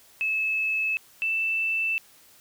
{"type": "tone pair in turn", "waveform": "sine", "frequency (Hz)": [2600, 2655], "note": ["E7", "E7"], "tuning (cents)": [-24, 12], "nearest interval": "unison", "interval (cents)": 36, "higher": "second", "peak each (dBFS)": -23, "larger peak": "neither", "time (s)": [[0.21, 0.97], [1.22, 1.98]], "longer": "neither", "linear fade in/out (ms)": 0, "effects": ["white hiss -55 dBFS RMS until 2.4 s"]}